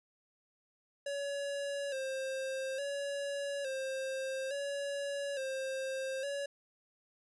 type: tone with vibrato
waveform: square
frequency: 547 Hz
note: C#5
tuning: 23 cents flat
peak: -36 dBFS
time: 1.06-6.46 s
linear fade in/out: 5 ms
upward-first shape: square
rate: 0.58 Hz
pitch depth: 54 cents each way
effects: resampled to 24000 Hz + 12-bit